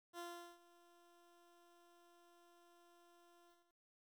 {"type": "tone with ADSR envelope", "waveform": "15% pulse", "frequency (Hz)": 345.8, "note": "F4", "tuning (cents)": -17, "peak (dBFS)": -40, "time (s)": [0.13, 3.75], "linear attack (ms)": 58, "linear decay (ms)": 390, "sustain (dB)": -21, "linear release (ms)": 280, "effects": ["13-bit"]}